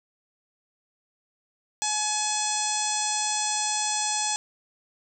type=harmonic tone; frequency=849 Hz; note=G#5; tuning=38 cents sharp; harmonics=1 / 2 / 3 / 4 / 5 / 6 / 7 / 8 / 9 / 10; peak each=-30 / -39 / -37 / -35 / -36 / -36 / -31 / -35 / -31 / -37 dBFS; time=1.82-4.36 s; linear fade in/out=0 ms; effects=none